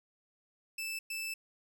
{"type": "tone bursts at uneven times", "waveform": "sawtooth", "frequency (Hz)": 2637, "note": "E7", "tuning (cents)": 0, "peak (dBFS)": -33, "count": 2, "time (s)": [[0.78, 0.99], [1.1, 1.34]], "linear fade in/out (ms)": 5, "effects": ["11-bit"]}